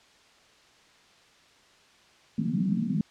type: band-pass noise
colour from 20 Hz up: white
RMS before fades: -27 dBFS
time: 2.38-3.01 s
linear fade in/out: 2 ms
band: 160 to 230 Hz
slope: 48 dB/octave
effects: white hiss -58 dBFS RMS until 3.1 s + low-pass 5000 Hz 12 dB/octave